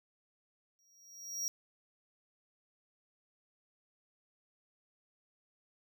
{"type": "tone with exponential growth", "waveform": "square", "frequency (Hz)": 5670, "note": "F8", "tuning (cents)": 25, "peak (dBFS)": -32, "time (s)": [0.79, 1.48], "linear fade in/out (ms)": 0, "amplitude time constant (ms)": 150, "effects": []}